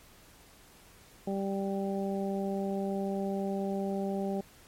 harmonic tone, 196 Hz, G3, in tune, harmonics 1 / 2 / 3 / 4, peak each -32 / -35 / -38 / -40 dBFS, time 1.27-4.41 s, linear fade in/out 5 ms, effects pink hiss -57 dBFS RMS until 4.67 s + MP3 64 kbps

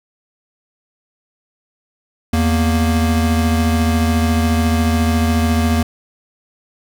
square tone pair together, 82.41 / 233.1 Hz, E2 / A#3, 0 / 0 cents, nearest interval octave + tritone, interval 1800 cents, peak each -16 / -17 dBFS, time 2.33-5.83 s, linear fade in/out 5 ms, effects none

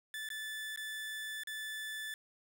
30% pulse tone with dropouts, 1747 Hz, A6, 13 cents flat, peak -37 dBFS, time 0.14-2.14 s, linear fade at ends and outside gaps 1 ms, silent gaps 0.289-0.302 / 0.761-0.774 / 1.435-1.472 s, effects none

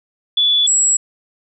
sine tone pair in turn, 3443 / 7729 Hz, A7 / B8, -38 / -38 cents, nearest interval octave + major second, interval 1400 cents, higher second, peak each -11 dBFS, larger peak neither, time 0.37-0.67 / 0.67-0.97 s, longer neither, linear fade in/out 5 ms, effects none

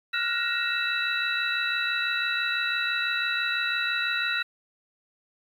sine tone cluster, 1395 / 1461 / 1881 / 2644 / 3920 Hz, F6 / F#6 / A#6 / E7 / B7, -2 / -22 / +15 / +5 / -14 cents, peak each -31 dBFS, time 0.13-4.43 s, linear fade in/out 10 ms, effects 9-bit

